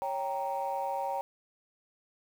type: chord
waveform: sine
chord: G diminished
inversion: second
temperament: equal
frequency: 554.4 / 784 / 932.3 Hz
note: Db5 / G5 / Bb5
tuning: 0 / 0 / 0 cents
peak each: -35 / -33 / -34 dBFS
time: 0.02-1.21 s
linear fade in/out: 0 ms
effects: tanh soft clip ceiling -24 dBFS + 9-bit